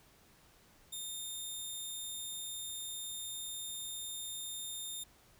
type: tone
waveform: 15% pulse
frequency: 3638 Hz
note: A#7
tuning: 43 cents flat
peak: -33 dBFS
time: 0.92-5.04 s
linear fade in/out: 10 ms
effects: pink hiss -64 dBFS RMS until 5.39 s